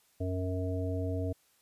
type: harmonic tone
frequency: 92.3 Hz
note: F#2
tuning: 4 cents flat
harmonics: 1 / 3 / 5 / 7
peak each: -32 / -37 / -39 / -40 dBFS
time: 0.2-1.33 s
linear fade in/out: 10 ms
effects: white hiss -68 dBFS RMS until 1.61 s + resampled to 32000 Hz